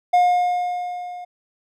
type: tone with level ramp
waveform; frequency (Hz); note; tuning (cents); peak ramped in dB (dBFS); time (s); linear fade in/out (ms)
triangle; 715; F5; +41; -9 to -30; 0.13-1.25; 10
effects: none